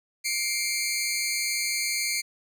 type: tone pair together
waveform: 15% pulse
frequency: 2122 / 2326 Hz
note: C7 / D7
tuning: +24 / -17 cents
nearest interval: major second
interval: 159 cents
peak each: -22 dBFS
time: 0.24-2.22 s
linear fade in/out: 20 ms
effects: none